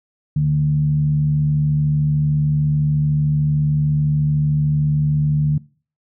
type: tone with frequency modulation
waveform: sine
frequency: 148.8 Hz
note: D3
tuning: 23 cents sharp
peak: -14 dBFS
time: 0.36-5.58 s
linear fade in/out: 5 ms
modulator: 73.6 Hz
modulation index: 0.33
effects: noise-tail reverb RT60 0.4 s tail -21 dB re dry